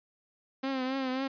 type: tone with vibrato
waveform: sawtooth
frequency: 263 Hz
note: C4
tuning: 9 cents sharp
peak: -26 dBFS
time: 0.63-1.28 s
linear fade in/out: 10 ms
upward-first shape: triangle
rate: 3.7 Hz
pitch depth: 65 cents each way
effects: resampled to 11025 Hz